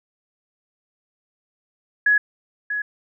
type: tone with echo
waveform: sine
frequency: 1681 Hz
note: G#6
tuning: 20 cents sharp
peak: -13 dBFS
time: 2.06-2.18 s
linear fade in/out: 5 ms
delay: 640 ms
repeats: 1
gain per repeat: -9 dB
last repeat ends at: 2.82 s
effects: none